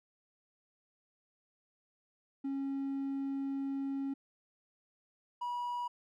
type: tone pair in turn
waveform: triangle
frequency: 273.9 / 969.9 Hz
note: C#4 / B5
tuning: -21 / -32 cents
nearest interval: octave + minor seventh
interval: 2189 cents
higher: second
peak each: -31 / -32 dBFS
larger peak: first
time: 2.44-4.14 / 5.41-5.88 s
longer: first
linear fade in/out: 10 ms
effects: tanh soft clip ceiling -27 dBFS